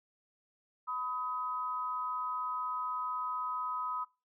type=tone pair together; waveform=sine; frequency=999 / 1263.1 Hz; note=B5 / D#6; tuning=+20 / +26 cents; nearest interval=major third; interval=406 cents; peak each=-38 / -35 dBFS; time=0.87-4.05 s; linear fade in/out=20 ms; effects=noise-tail reverb RT60 0.3 s tail -23 dB re dry